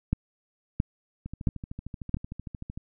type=two click trains; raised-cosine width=5 ms; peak=-24 / -11 dBFS; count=21 / 4; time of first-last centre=1.26-2.775 / 0.13-2.143 s; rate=13.2 / 1.49 Hz; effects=none